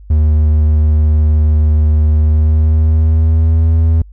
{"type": "tone with pitch glide", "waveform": "triangle", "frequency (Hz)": [76.6, 81.01], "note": ["D#2", "E2"], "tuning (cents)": [-27, -30], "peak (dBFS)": -5, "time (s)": [0.1, 4.02], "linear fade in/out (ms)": 5, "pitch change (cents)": 97, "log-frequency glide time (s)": [2.12, 3.7], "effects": ["added 50 Hz sine -33 dBFS peak until 4.12 s"]}